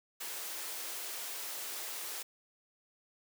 white high-pass noise, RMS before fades -41 dBFS, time 0.2-2.23 s, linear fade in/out 10 ms, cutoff 330 Hz, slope 24 dB/octave, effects none

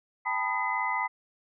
sine tone cluster, 792 / 887 / 991 / 1237 / 2030 Hz, G5 / A5 / B5 / D#6 / B6, +18 / +14 / +6 / -10 / +47 cents, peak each -36 / -33 / -31 / -36 / -31 dBFS, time 0.25-1.08 s, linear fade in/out 20 ms, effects none

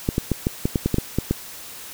clicks, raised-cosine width 3 ms, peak -6 dBFS, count 11, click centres 0.089 / 0.181 / 0.317 / 0.469 / 0.655 / 0.758 / 0.86 / 0.943 / 0.984 / 1.186 / 1.31 s, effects white hiss -38 dBFS RMS until 1.93 s

